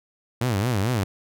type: tone with vibrato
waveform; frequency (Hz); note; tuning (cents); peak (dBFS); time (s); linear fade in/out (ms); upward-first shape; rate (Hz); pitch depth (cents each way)
sawtooth; 110.6; A2; +9; -17; 0.41-1.04; 5; sine; 4.5; 250
effects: none